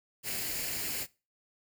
white noise with comb filter, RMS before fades -35 dBFS, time 0.23-1.07 s, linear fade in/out 50 ms, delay 0.42 ms, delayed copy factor +0.55, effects noise-tail reverb RT60 0.3 s tail -21 dB re dry

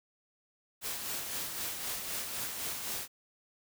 white noise with tremolo, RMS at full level -36 dBFS, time 0.81-3.08 s, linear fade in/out 50 ms, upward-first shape sine, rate 3.9 Hz, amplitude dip 40%, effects none

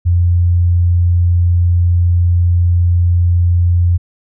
sine tone, 87.31 Hz, F2, in tune, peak -8 dBFS, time 0.05-3.98 s, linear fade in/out 20 ms, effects none

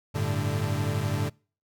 40% pulse chord, G suspended second, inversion none, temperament equal with one note detuned, 98 / 110 / 145.73 Hz, G2 / A2 / D3, 0 / 0 / -13 cents, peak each -29 dBFS, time 0.14-1.3 s, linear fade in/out 20 ms, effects noise-tail reverb RT60 0.4 s tail -26 dB re dry

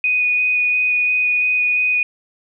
sine tone with vibrato, 2481 Hz, D#7, 6 cents flat, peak -14 dBFS, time 0.04-2.03 s, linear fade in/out 2 ms, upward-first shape square, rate 2.9 Hz, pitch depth 8 cents each way, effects none

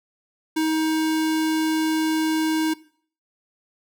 square tone, 316 Hz, D#4, 27 cents sharp, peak -20 dBFS, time 0.56-2.74 s, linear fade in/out 10 ms, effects noise-tail reverb RT60 0.5 s tail -19 dB re dry

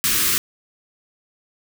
white band-stop noise, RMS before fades -19 dBFS, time 0.04-0.38 s, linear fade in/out 0 ms, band 440 to 1100 Hz, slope 48 dB/octave, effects none

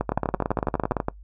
two click trains, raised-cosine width 1 ms, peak -9 / -9 dBFS, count 16 / 14, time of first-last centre 0.12-0.967 / 0.01-1.084 s, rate 17.7 / 12.1 Hz, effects noise-tail reverb RT60 0.1 s tail -21 dB re dry + added 50 Hz sine -42 dBFS peak until 1.23 s

